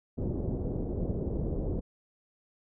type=low-pass noise; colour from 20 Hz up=pink; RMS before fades=-32 dBFS; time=0.17-1.81 s; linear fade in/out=20 ms; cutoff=500 Hz; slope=24 dB/octave; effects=none